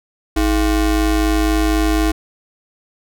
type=ring-modulated tone; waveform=square; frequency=185 Hz; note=F#3; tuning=in tune; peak=-11 dBFS; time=0.36-2.12 s; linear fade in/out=10 ms; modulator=133 Hz; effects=none